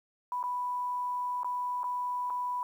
sine tone with dropouts, 987.8 Hz, B5, in tune, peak -30 dBFS, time 0.32-2.63 s, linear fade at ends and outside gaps 1 ms, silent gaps 0.429-0.438 / 1.433-1.445 / 1.833-1.841 / 2.3-2.304 s, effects 10-bit

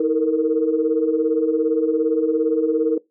sine tone cluster, 319 / 453.1 / 470.5 Hz, D#4 / A#4 / A#4, +43 / -49 / +16 cents, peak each -20 dBFS, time 0-2.98 s, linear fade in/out 5 ms, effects noise-tail reverb RT60 0.2 s tail -22 dB re dry + tanh soft clip ceiling -6 dBFS

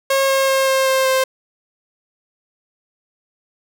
sawtooth tone with pitch steps, 542 / 538.6 / 535.2 / 531.8 / 528.4 / 525.1 Hz, C#5 / C#5 / C5 / C5 / C5 / C5, -39 / -50 / +39 / +28 / +17 / +6 cents, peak -10 dBFS, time 0.1-1.24 s, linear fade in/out 5 ms, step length 190 ms, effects none

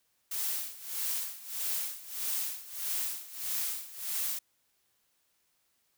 blue noise with tremolo, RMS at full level -32 dBFS, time 0.31-4.39 s, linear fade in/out 5 ms, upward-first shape sine, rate 1.6 Hz, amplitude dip 85%, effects white hiss -74 dBFS RMS until 5.97 s

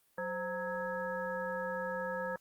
harmonic tone with a mistuned harmonic, 185 Hz, F#3, in tune, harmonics 1 / 3 / 5 / 7 / 9, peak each -45 / -37 / -42 / -45 / -41 dBFS, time 0.18-2.36 s, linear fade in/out 2 ms, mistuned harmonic 3, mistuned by -110 cents, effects white hiss -71 dBFS RMS until 2.4 s + Opus 32 kbps

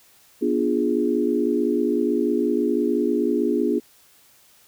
sine chord, B diminished seventh, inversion none, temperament equal with one note detuned, 243.8 / 293.7 / 349.2 / 415.3 Hz, B3 / D4 / F4 / Ab4, -22 / 0 / 0 / 0 cents, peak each -24 dBFS, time 0.41-3.8 s, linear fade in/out 20 ms, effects white hiss -55 dBFS RMS until 4.67 s

